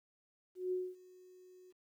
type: tone with ADSR envelope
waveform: sine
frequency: 366.8 Hz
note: F#4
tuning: 15 cents flat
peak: -32 dBFS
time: 0.55-1.73 s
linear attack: 170 ms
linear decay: 230 ms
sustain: -24 dB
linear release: 29 ms
effects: 12-bit